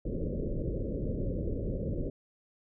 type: low-pass noise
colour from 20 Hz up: pink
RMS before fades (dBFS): -33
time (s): 0.05-2.1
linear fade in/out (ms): 5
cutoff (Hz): 580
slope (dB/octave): 96
effects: none